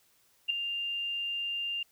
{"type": "tone with ADSR envelope", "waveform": "sine", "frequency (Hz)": 2796, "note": "F7", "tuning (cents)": 1, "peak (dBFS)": -22, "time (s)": [0.48, 1.83], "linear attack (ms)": 22, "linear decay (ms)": 4, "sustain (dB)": -9, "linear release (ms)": 4, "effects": ["white hiss -67 dBFS RMS until 1.91 s"]}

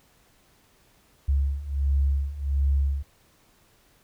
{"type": "beating tone pair", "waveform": "sine", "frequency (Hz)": [68.5, 69.9], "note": ["C#2", "C#2"], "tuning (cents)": [-20, 15], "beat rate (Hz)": 1.4, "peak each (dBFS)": [-26, -23], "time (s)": [1.28, 3.03], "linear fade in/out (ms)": 10, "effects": ["pink hiss -61 dBFS RMS until 4.03 s"]}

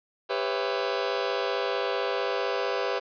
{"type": "chord", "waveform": "sawtooth", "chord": "C# half-diminished seventh", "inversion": "second", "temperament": "just", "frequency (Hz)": [399.1, 498.9, 554.4, 665.2], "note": ["G4", "B4", "C#5", "E5"], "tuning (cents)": [31, 17, 0, 16], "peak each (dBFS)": [-27, -26, -29, -30], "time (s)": [0.29, 3], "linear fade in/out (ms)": 20, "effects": ["resampled to 11025 Hz", "9-bit"]}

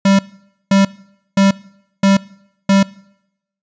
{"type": "tone bursts", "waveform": "square", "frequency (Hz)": 196, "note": "G3", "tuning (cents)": 0, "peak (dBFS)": -9, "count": 5, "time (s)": [0.05, 2.83], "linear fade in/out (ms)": 5, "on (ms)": 140, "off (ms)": 520, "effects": ["noise-tail reverb RT60 0.8 s tail -22 dB re dry", "resampled to 16000 Hz"]}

